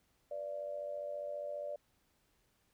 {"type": "tone with amplitude modulation", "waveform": "sine", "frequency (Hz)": 585, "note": "D5", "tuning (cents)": -7, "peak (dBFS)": -35, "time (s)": [0.31, 1.76], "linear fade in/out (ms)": 5, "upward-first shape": "sine", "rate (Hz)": 94.8, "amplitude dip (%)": 70, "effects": ["pink hiss -75 dBFS RMS until 2.73 s"]}